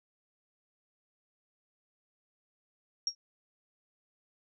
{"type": "tone with exponential decay", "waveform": "sine", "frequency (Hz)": 5588, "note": "F8", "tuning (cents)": 0, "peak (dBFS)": -24, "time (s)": [3.07, 3.15], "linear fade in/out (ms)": 2, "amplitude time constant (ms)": 17, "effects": []}